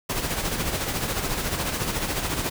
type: noise with tremolo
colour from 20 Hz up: pink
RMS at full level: -25 dBFS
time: 0.09-2.5 s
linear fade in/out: 10 ms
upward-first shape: sine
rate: 14 Hz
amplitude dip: 50%
effects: none